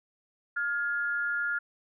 sine tone pair together, 1412 / 1684.5 Hz, F6 / G#6, +19 / +24 cents, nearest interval minor third, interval 305 cents, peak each -28 / -34 dBFS, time 0.56-1.59 s, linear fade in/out 10 ms, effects none

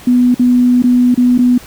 sine tone with dropouts, 247 Hz, B3, in tune, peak -6 dBFS, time 0.07-1.58 s, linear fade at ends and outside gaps 5 ms, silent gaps 0.345-0.394 / 0.823-0.839 / 1.145-1.175 / 1.379-1.388 s, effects pink hiss -36 dBFS RMS until 1.66 s

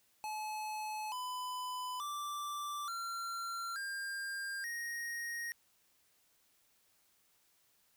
square tone with pitch steps, 858 / 1002.8 / 1172.1 / 1369.9 / 1601.1 / 1871.3 Hz, A5 / B5 / D6 / F6 / G6 / A#6, -44 / +26 / -4 / -34 / +36 / +6 cents, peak -39 dBFS, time 0.24-5.52 s, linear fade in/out 0 ms, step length 880 ms, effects white hiss -72 dBFS RMS until 7.96 s

